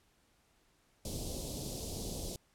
pink band-stop noise, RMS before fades -40 dBFS, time 1.05-2.36 s, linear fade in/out 2 ms, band 650 to 3900 Hz, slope 24 dB/octave, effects pink hiss -71 dBFS RMS until 2.54 s + low-pass 12000 Hz 12 dB/octave

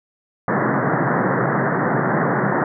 pink band-pass noise, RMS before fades -19 dBFS, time 0.48-2.64 s, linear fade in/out 2 ms, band 120 to 1900 Hz, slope 96 dB/octave, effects none

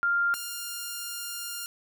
sine / 5% pulse tone pair in turn, 1396.9 / 1403.6 Hz, F6 / F6, 0 / +8 cents, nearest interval unison, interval 8 cents, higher second, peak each -22 dBFS, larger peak neither, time 0.03-0.34 / 0.34-1.66 s, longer second, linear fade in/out 0 ms, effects none

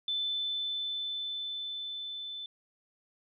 sine tone with level ramp, 3520 Hz, A7, in tune, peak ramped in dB -29 to -38 dBFS, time 0.08-2.46 s, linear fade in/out 2 ms, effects none

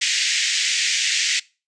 pink band-pass noise, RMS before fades -21 dBFS, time 0.01-1.4 s, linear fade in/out 10 ms, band 1900 to 7600 Hz, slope 48 dB/octave, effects noise-tail reverb RT60 0.3 s tail -22 dB re dry + resampled to 22050 Hz

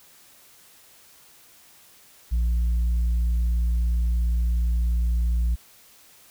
sine tone with tanh clipping, 58.5 Hz, A#1, 7 cents sharp, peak -20 dBFS, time 2.31-5.56 s, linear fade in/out 20 ms, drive 2 dB, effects white hiss -53 dBFS RMS until 6.3 s

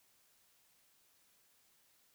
silence, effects white hiss -71 dBFS RMS until 2.14 s

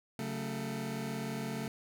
sawtooth chord, F# minor, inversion second, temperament just, 138.75 / 185 / 222 Hz, C#3 / F#3 / A3, +2 / 0 / +16 cents, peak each -36 / -39 / -34 dBFS, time 0.19-1.68 s, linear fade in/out 2 ms, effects none

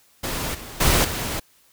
pink noise with level steps, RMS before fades -27 / -37 / -18 / -27 dBFS, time 0.23-1.4 s, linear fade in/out 10 ms, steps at 0.54 / 0.8 / 1.04 s, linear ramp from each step 10 ms, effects white hiss -58 dBFS RMS until 1.72 s

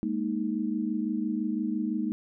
sine chord, Ab suspended second, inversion none, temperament just, 207.7 / 233.6 / 311.5 Hz, Ab3 / Bb3 / Eb4, 0 / +4 / +2 cents, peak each -31 dBFS, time 0.03-2.12 s, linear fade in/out 0 ms, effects none

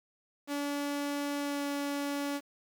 sawtooth tone with pitch glide, 286.7 to 284.6 Hz, D4 to C#4, -42 to +46 cents, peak -28 dBFS, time 0.47-2.41 s, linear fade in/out 50 ms, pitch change -12 cents, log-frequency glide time 1.39-1.65 s, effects 9-bit

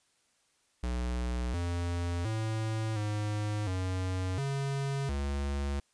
square tone with pitch steps, 61 / 86.7 / 110.3 / 105.2 / 92.7 / 138.1 / 70.3 Hz, B1 / F2 / A2 / G#2 / F#2 / C#3 / C#2, -21 / -12 / +5 / +23 / +4 / -6 / +25 cents, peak -31 dBFS, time 0.83-5.8 s, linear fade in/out 5 ms, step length 710 ms, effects white hiss -71 dBFS RMS until 5.93 s + resampled to 22050 Hz

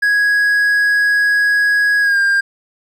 triangle tone with pitch glide, 1661.2 to 1601.8 Hz, G#6 to G6, 0 to +37 cents, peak -9 dBFS, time 0.02-2.41 s, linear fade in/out 10 ms, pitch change -63 cents, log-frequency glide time 2.01-2.18 s, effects none

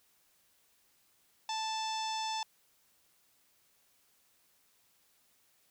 harmonic tone, 880 Hz, A5, in tune, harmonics 1 / 2 / 3 / 4 / 5 / 6 / 7 / 8 / 9, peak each -35 / -50 / -46 / -42 / -49 / -43 / -48 / -54 / -55 dBFS, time 1.49-2.43 s, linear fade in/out 2 ms, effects white hiss -70 dBFS RMS until 5.7 s

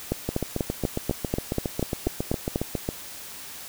two click trains, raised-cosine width 2 ms, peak -12 / -10 dBFS, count 20 / 11, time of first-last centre 0.29-2.889 / 0.12-2.559 s, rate 7.31 / 4.1 Hz, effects white hiss -40 dBFS RMS until 3.68 s

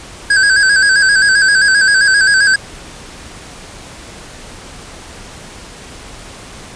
square tone with vibrato, 1591 Hz, G6, 25 cents sharp, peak -8 dBFS, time 0.3-2.56 s, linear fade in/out 5 ms, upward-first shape square, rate 7.6 Hz, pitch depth 57 cents each way, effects pink hiss -33 dBFS RMS until 6.75 s + resampled to 22050 Hz

